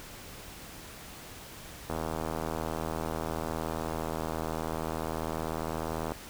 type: click train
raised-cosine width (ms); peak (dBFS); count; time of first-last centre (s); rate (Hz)
1; -19; 339; 1.9-6.12; 80.1
effects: pink hiss -46 dBFS RMS until 6.29 s